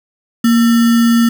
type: tone with sample-and-hold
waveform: sine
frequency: 233.1 Hz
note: A#3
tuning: in tune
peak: -7 dBFS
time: 0.44-1.29 s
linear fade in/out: 5 ms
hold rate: 1575 Hz
effects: none